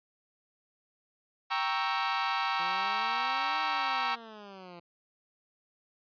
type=chord; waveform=sawtooth; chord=G diminished seventh; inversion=none; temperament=equal; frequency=784 / 932.3 / 1108.7 / 1318.5 Hz; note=G5 / Bb5 / Db6 / Fb6; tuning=0 / 0 / 0 / 0 cents; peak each=-30 dBFS; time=1.5-4.16 s; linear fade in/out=20 ms
type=noise; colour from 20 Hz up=violet; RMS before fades=-40 dBFS; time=1.58-3.68 s; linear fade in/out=10 ms
type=exponential two-way sweep; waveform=10% pulse; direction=up then down; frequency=170 to 311.1 to 170 Hz; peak=-37 dBFS; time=2.59-4.8 s; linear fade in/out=10 ms; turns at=3.61 s
effects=resampled to 11025 Hz